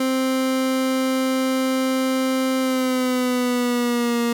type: tone with pitch glide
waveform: 30% pulse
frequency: 261.6 to 235.8 Hz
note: C4 to A#3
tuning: 0 to +20 cents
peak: -16 dBFS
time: 0-4.33 s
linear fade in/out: 5 ms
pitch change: -180 cents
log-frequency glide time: 2.6-4.21 s
effects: none